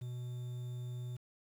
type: tone with quantisation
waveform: triangle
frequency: 123.47 Hz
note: B2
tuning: in tune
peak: -37 dBFS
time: 0.01-1.17 s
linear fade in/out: 10 ms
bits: 10
effects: none